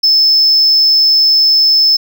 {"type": "tone", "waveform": "triangle", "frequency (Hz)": 5250, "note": "E8", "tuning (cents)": -8, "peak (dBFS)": -5, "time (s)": [0.03, 1.97], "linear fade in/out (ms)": 10, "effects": []}